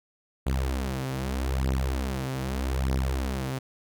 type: beating tone pair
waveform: sawtooth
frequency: 65.41 / 66.22 Hz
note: C2 / C2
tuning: 0 / +21 cents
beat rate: 0.81 Hz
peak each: -25 / -25 dBFS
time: 0.46-3.59 s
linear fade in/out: 10 ms
effects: none